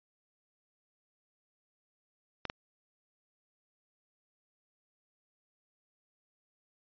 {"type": "clicks", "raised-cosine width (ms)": 0.3, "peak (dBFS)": -19, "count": 2, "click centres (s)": [2.453, 2.499], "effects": ["resampled to 11025 Hz"]}